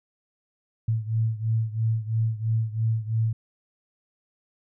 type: beating tone pair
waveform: sine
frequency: 110.9 / 113.9 Hz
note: A2 / A#2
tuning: +14 / -40 cents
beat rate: 3 Hz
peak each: -24 / -27 dBFS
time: 0.88-3.33 s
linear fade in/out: 5 ms
effects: none